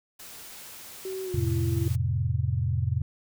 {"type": "noise", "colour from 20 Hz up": "white", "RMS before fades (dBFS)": -44, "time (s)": [0.19, 1.96], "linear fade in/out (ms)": 10}
{"type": "tone with pitch glide", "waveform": "sine", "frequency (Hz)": [379.2, 335.9], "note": ["F#4", "E4"], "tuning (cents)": [43, 33], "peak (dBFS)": -31, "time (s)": [1.05, 1.88], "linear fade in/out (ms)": 2, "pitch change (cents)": -210, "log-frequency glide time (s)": [1.24, 1.45]}
{"type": "chord", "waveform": "sine", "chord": "F major", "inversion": "none", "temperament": "equal", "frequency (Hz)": [87.31, 110, 130.81], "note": ["F2", "A2", "C3"], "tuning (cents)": [0, 0, 0], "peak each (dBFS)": -28, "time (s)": [1.34, 3.02], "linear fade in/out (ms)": 5}
{"effects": []}